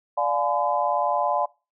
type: chord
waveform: sine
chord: D diminished seventh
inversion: none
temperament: just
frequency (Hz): 587.3 / 704.8 / 845.8 / 1014.9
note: D5 / F5 / Ab5 / Cb6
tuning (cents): 0 / +16 / +31 / +47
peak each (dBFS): -26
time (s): 0.17-1.46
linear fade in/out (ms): 10
effects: noise-tail reverb RT60 0.3 s tail -23 dB re dry